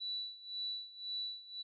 sine tone with tremolo, 3951 Hz, B7, in tune, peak -36 dBFS, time 0-1.63 s, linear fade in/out 20 ms, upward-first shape sine, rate 1.9 Hz, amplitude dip 85%, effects none

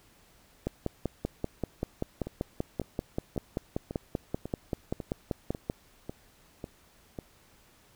two click trains, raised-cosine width 2 ms, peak -23 / -16 dBFS, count 10 / 27, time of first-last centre 2.27-7.188 / 0.67-5.699 s, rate 1.83 / 5.17 Hz, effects pink hiss -61 dBFS RMS until 7.95 s

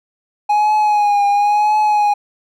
triangle tone with vibrato, 830.6 Hz, G#5, in tune, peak -9 dBFS, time 0.49-2.14 s, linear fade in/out 10 ms, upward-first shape triangle, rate 0.97 Hz, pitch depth 49 cents each way, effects none

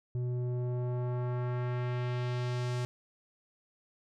square tone with low-pass filter sweep, 123.47 Hz, B2, in tune, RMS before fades -33 dBFS, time 0.15-2.85 s, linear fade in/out 0 ms, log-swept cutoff 290 to 7700 Hz, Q 0.96, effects none

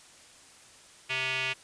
square tone with band-pass filter, 130.81 Hz, C3, in tune, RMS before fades -31 dBFS, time 1.09-1.54 s, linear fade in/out 20 ms, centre 2600 Hz, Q 3.9, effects white hiss -54 dBFS RMS until 1.63 s + resampled to 22050 Hz

